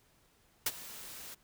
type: noise with ADSR envelope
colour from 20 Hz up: white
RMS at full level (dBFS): -29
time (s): 0.66-1.35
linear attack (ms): 6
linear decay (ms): 38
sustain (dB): -18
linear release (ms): 15
effects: pink hiss -68 dBFS RMS until 1.43 s